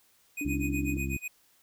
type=tone with tremolo; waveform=square; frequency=2489 Hz; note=D#7; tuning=in tune; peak=-33 dBFS; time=0.37-1.28 s; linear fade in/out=5 ms; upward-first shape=sine; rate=8.1 Hz; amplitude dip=95%
type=tone; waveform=sine; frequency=290.9 Hz; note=D4; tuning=16 cents flat; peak=-31 dBFS; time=0.41-0.97 s; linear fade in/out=2 ms
type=harmonic tone; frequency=67.4 Hz; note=C#2; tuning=48 cents flat; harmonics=1 / 2 / 3 / 4 / 5; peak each=-33 / -36 / -38 / -39 / -40 dBFS; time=0.45-1.17 s; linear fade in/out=5 ms
effects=white hiss -65 dBFS RMS until 1.62 s